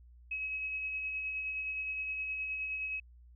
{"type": "tone with tremolo", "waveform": "sine", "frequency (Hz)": 2559, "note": "D#7", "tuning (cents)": 48, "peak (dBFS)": -33, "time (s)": [0.31, 3], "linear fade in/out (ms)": 5, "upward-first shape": "sine", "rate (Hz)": 9.6, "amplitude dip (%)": 30, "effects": ["added 60 Hz sine -54 dBFS peak until 3.35 s"]}